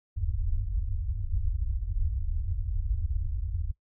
pink low-pass noise, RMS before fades -29 dBFS, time 0.16-3.72 s, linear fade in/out 10 ms, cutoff 100 Hz, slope 96 dB/octave, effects noise-tail reverb RT60 0.1 s tail -20 dB re dry

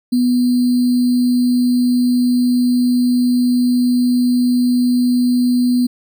sine tone with sample-and-hold, 246.9 Hz, B3, in tune, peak -11 dBFS, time 0.12-5.87 s, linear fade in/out 10 ms, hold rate 4410 Hz, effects none

